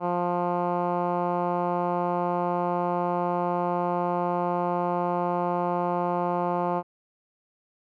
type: tone with low-pass filter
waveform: 10% pulse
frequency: 176 Hz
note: F3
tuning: 14 cents sharp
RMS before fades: -26 dBFS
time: 0-6.83 s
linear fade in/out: 50 ms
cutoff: 970 Hz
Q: 1.8
effects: none